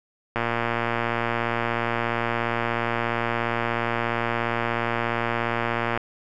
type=click train; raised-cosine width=0.5 ms; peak=-9 dBFS; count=658; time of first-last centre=0.36-5.975 s; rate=117 Hz; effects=none